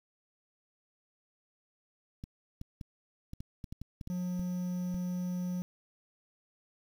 clicks, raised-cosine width 5 ms, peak -29 dBFS, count 12, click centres 2.239 / 2.614 / 2.812 / 3.334 / 3.405 / 3.642 / 3.725 / 3.816 / 4.012 / 4.074 / 4.395 / 4.944 s
triangle tone, 179.7 Hz, F3, 50 cents sharp, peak -30 dBFS, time 4.1-5.62 s, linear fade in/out 0 ms
effects 9-bit

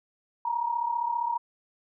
sine tone pair together, 918 / 953.1 Hz, A#5 / A#5, -27 / +38 cents, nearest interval minor second, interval 65 cents, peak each -31 / -27 dBFS, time 0.45-1.38 s, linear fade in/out 5 ms, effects none

